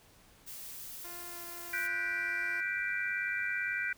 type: noise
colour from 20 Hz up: blue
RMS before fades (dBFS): -45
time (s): 0.46-1.88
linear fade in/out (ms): 20
type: tone with pitch glide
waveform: 10% pulse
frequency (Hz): 349.2 to 345.8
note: F4 to F4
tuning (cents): 0 to -17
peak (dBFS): -39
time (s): 1.04-2.61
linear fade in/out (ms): 10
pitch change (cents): -17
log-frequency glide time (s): 1.29-1.44
type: chord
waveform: sine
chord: G major seventh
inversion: third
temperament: just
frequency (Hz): 1470 / 1568 / 1960 / 2352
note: F#6 / G6 / B6 / D7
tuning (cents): -12 / 0 / -14 / +2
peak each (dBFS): -37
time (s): 1.73-3.93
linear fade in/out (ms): 5
effects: pink hiss -61 dBFS RMS until 3.97 s